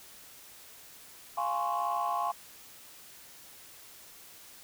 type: chord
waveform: sine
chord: Db major seventh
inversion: first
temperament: equal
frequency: 698.5 / 830.6 / 1046.5 / 1108.7 Hz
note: F5 / Ab5 / C6 / Db6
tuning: 0 / 0 / 0 / 0 cents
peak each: -33 dBFS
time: 1.37-2.32 s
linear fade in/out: 10 ms
effects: tanh soft clip ceiling -22 dBFS + white hiss -52 dBFS RMS until 4.63 s